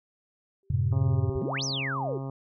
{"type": "tone with exponential growth", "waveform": "sine", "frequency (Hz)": 390, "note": "G4", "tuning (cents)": -9, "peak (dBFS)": -27, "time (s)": [0.63, 1.42], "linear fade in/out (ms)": 1, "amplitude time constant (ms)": 170}
{"type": "chord", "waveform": "sine", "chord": "F# diminished", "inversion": "none", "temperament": "just", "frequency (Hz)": [92.5, 111, 133.2], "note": ["F#2", "A2", "C3"], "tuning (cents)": [0, 16, 31], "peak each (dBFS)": -27, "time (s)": [0.7, 1.3], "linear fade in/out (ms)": 5}
{"type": "harmonic tone", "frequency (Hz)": 135.2, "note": "C#3", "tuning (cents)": -43, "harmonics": [1, 2, 3, 4, 5, 6, 7, 8, 9], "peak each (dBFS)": [-33, -39, -43, -45, -47, -49, -50, -51, -52], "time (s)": [0.92, 2.3], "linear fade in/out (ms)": 2}
{"type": "exponential two-way sweep", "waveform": "sine", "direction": "up then down", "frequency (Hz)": [55.9, 6330, 361.3], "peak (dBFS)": -29, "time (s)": [1.35, 2.18], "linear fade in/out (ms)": 5, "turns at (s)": 1.64}
{"effects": []}